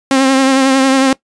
sawtooth tone with vibrato, 266.9 Hz, C4, 35 cents sharp, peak -4 dBFS, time 0.11-1.13 s, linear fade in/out 2 ms, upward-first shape triangle, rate 11 Hz, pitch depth 39 cents each way, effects noise-tail reverb RT60 0.1 s tail -20 dB re dry + resampled to 22050 Hz

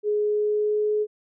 sine tone with pitch glide, 418.9 to 423.3 Hz, G#4 to G#4, +15 to +33 cents, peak -20 dBFS, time 0.03-1.07 s, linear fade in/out 50 ms, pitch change +18 cents, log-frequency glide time 0.19-0.95 s, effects none

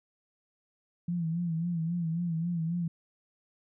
sine tone with vibrato, 168.2 Hz, E3, 35 cents sharp, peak -28 dBFS, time 1.08-2.88 s, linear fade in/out 5 ms, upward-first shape sine, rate 3.7 Hz, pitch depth 77 cents each way, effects none

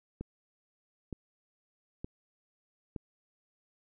click train, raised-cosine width 3 ms, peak -25 dBFS, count 4, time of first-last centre 0.21-2.962 s, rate 1.09 Hz, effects none

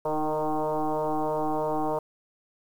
sine tone with frequency modulation, 155.56 Hz, D#3, in tune, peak -24 dBFS, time 0.05-1.99 s, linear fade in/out 5 ms, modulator 154 Hz, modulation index 5.6, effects 9-bit

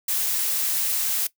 blue noise, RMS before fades -24 dBFS, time 0.08-1.27 s, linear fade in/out 5 ms, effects noise-tail reverb RT60 0.1 s tail -18 dB re dry

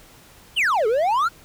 triangle exponential two-way sweep, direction down then up, 3249 to 415.3 to 1462 Hz, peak -15 dBFS, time 0.56-1.29 s, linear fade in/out 20 ms, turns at 0.87 s, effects pink hiss -49 dBFS RMS until 1.44 s

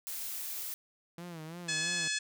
blue noise, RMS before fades -39 dBFS, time 0.07-0.74 s, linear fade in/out 0 ms
sawtooth tone with vibrato, 166 Hz, E3, 12 cents sharp, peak -38 dBFS, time 1.18-2.08 s, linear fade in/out 2 ms, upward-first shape sine, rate 3 Hz, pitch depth 110 cents each way
harmonic tone, 855 Hz, A5, 50 cents flat, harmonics 2 / 3 / 4 / 5 / 6 / 7 / 8 / 9 / 10, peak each -36 / -38 / -39 / -40 / -41 / -41 / -42 / -43 / -43 dBFS, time 1.68-2.19 s, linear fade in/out 10 ms
effects none

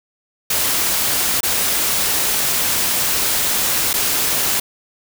white noise with dropouts, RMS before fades -18 dBFS, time 0.5-4.6 s, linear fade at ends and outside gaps 5 ms, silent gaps 1.407-1.431 / 3.932-3.938 s, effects none

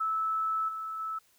sine tone with level steps, 1308 Hz, E6, 14 cents flat, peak -27 / -34 / -32 dBFS, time 0-1.19 s, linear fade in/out 10 ms, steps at 0.68 / 0.99 s, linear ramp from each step 10 ms, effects white hiss -66 dBFS RMS until 1.38 s

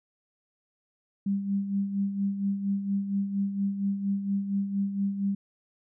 sine tone with tremolo, 198.3 Hz, G3, 20 cents sharp, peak -23 dBFS, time 1.26-5.35 s, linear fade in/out 5 ms, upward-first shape sine, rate 4.3 Hz, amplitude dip 60%, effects none

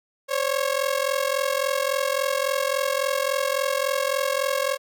sawtooth ring-modulated tone, 547 Hz, C#5, 23 cents flat, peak -15 dBFS, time 0.28-4.78 s, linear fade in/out 50 ms, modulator 21.8 Hz, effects none

